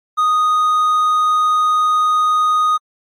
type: tone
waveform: triangle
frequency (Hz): 1242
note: D#6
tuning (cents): -3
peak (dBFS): -10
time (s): 0.17-2.78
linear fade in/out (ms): 20
effects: AAC 64 kbps